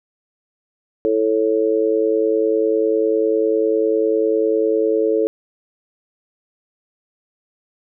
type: chord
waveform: sine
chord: A major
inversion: second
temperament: just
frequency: 330 / 440 / 550 Hz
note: E4 / A4 / C#5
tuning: +2 / 0 / -14 cents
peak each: -21 / -16 / -22 dBFS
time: 1.05-5.27 s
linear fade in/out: 0 ms
effects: none